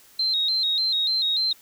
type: tone with vibrato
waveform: sine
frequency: 3940 Hz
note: B7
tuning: 5 cents flat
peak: -20 dBFS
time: 0.19-1.53 s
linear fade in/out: 5 ms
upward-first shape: square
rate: 3.4 Hz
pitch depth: 77 cents each way
effects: white hiss -53 dBFS RMS until 1.61 s